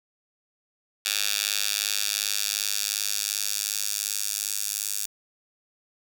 10% pulse tone with high-pass filter sweep, 102.7 Hz, G#2, 19 cents flat, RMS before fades -28 dBFS, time 1.05-5.06 s, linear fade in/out 5 ms, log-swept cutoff 3500 to 7100 Hz, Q 1.1, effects none

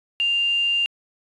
sine tone with quantisation, 2794 Hz, F7, in tune, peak -18 dBFS, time 0.2-0.86 s, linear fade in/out 0 ms, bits 7, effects resampled to 22050 Hz

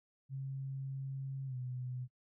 sine tone with pitch glide, 135.1 to 126.05 Hz, C#3 to B2, -44 to +36 cents, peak -38 dBFS, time 0.29-2.08 s, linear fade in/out 50 ms, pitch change -120 cents, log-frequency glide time 1.46-1.56 s, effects noise-tail reverb RT60 0.1 s tail -23 dB re dry

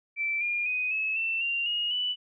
sine tone with pitch steps, 2331 / 2413 / 2498 / 2586 / 2678 / 2772 / 2870 / 2971 Hz, D7 / D7 / D#7 / E7 / E7 / F7 / F7 / F#7, -14 / +46 / +6 / -34 / +27 / -14 / +47 / +6 cents, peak -26 dBFS, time 0.16-2.16 s, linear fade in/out 50 ms, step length 250 ms, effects none

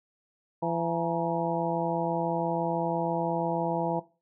harmonic tone with a mistuned harmonic, 168.2 Hz, E3, 35 cents sharp, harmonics 1 / 2 / 3 / 4 / 5 / 6, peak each -33 / -33 / -33 / -33 / -33 / -33 dBFS, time 0.62-4 s, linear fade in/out 10 ms, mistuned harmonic 6, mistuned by -110 cents, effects noise-tail reverb RT60 0.3 s tail -17 dB re dry

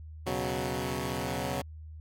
10% pulse chord, B suspended second, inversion none, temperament equal, 123.47 / 138.59 / 185 Hz, B2 / C#3 / F#3, 0 / 0 / 0 cents, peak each -27 dBFS, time 0.26-1.62 s, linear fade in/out 10 ms, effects added 78 Hz sine -42 dBFS peak until 2 s + AAC 64 kbps

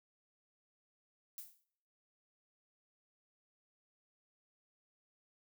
violet noise with exponential decay, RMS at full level -44 dBFS, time 1.38-1.64 s, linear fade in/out 1 ms, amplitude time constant 55 ms, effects noise-tail reverb RT60 0.7 s tail -22 dB re dry

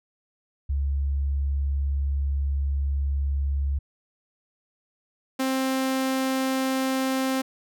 sine / sawtooth tone pair in turn, 69.7 / 263.7 Hz, C#2 / C4, +10 / +14 cents, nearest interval octave + major seventh, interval 2304 cents, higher second, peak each -22 / -19 dBFS, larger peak second, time 0.69-3.79 / 5.39-7.42 s, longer first, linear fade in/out 10 ms, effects none

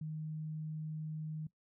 sine tone, 155.56 Hz, D#3, in tune, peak -38 dBFS, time 0.01-1.47 s, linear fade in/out 5 ms, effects noise-tail reverb RT60 0.1 s tail -19 dB re dry

